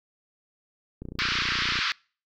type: click train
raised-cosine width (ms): 3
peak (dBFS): -24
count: 24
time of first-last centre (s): 1.02-1.789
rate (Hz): 29.9
type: band-pass noise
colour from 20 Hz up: pink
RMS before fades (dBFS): -27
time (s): 1.19-1.92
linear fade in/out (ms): 0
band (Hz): 1200 to 5100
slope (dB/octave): 48
effects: noise-tail reverb RT60 0.4 s tail -26 dB re dry